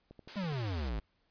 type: click train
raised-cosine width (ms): 2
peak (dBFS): -37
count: 6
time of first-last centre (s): 0.11-0.523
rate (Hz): 12.1
type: high-pass noise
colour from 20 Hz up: white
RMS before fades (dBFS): -46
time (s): 0.28-0.89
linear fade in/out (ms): 0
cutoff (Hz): 260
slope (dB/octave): 12
type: exponential sweep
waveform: square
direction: down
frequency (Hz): 211.3 to 49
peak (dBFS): -34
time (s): 0.36-1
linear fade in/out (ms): 10
effects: pink hiss -75 dBFS RMS until 1.3 s + resampled to 11025 Hz